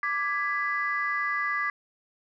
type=chord; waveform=sine; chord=G# diminished; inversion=second; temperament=equal with one note detuned; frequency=1174.7 / 1661.2 / 1991.6 Hz; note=D6 / G#6 / B6; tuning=0 / 0 / +14 cents; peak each=-29 / -30 / -29 dBFS; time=0.03-1.7 s; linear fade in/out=2 ms; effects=tanh soft clip ceiling -17 dBFS